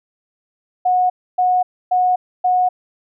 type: tone bursts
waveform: sine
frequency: 730 Hz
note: F#5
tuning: 24 cents flat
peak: -12 dBFS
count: 4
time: 0.85-2.69 s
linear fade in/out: 10 ms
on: 250 ms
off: 280 ms
effects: none